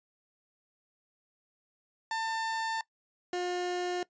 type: tone pair in turn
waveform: 30% pulse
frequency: 896 / 357.2 Hz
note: A5 / F4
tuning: +31 / +39 cents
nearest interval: octave + major third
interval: 1592 cents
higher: first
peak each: -28 dBFS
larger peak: neither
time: 2.11-2.81 / 3.33-4.03 s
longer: neither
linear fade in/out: 2 ms
effects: noise-tail reverb RT60 0.1 s tail -20 dB re dry + resampled to 16000 Hz